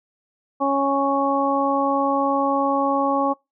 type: harmonic tone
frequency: 276.9 Hz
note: C#4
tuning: 2 cents flat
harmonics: 1 / 2 / 3 / 4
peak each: -23 / -23 / -23 / -23 dBFS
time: 0.6-3.34 s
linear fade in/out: 20 ms
effects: noise-tail reverb RT60 0.2 s tail -23 dB re dry